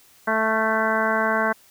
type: harmonic tone with a mistuned harmonic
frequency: 220.2 Hz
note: A3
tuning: 2 cents sharp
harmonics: 1 / 2 / 3 / 4 / 5 / 6 / 7 / 8 / 9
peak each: -28 / -29 / -25 / -28 / -26 / -32 / -24 / -34 / -33 dBFS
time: 0.27-1.53 s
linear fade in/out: 10 ms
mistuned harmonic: 6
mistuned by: +35 cents
effects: white hiss -54 dBFS RMS until 1.7 s